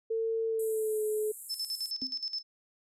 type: tone with pitch glide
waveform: sine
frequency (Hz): 449.8 to 427.5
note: A4 to A4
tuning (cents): +38 to -50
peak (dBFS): -28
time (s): 0.1-1.32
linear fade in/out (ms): 10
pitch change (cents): -88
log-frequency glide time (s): 0.48-1.03
type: band-pass noise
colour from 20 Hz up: white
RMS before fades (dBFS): -46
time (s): 0.59-1.91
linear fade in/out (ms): 5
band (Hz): 7400 to 13000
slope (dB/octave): 96
type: tone with tremolo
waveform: sine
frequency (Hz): 5260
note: E8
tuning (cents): -5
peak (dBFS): -31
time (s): 1.49-2.43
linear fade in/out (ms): 20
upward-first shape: square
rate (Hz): 9.5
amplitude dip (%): 75
type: tone with exponential decay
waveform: sine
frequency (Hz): 260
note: C4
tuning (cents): -11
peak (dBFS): -34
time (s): 2.02-2.2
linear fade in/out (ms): 1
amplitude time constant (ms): 39
effects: none